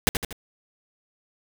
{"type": "noise with echo", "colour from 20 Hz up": "pink", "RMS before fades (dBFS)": -18, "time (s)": [0.07, 0.09], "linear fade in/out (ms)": 0, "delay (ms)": 79, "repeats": 3, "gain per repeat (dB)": -6, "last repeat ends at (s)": 0.327, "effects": []}